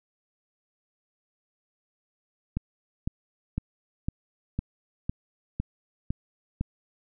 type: click train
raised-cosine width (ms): 5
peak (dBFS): -15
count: 9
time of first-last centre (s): 2.57-6.61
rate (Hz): 1.98
effects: none